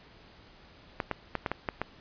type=clicks; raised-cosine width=0.5 ms; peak=-14 dBFS; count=7; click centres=1.002 / 1.113 / 1.353 / 1.462 / 1.516 / 1.688 / 1.816 s; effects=pink hiss -55 dBFS RMS until 2 s + resampled to 11025 Hz